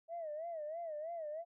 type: tone with vibrato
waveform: sine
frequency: 640 Hz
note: D#5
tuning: 49 cents sharp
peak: -39 dBFS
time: 0.08-1.45 s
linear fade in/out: 50 ms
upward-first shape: sine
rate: 3.1 Hz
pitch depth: 130 cents each way
effects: tanh soft clip ceiling -35 dBFS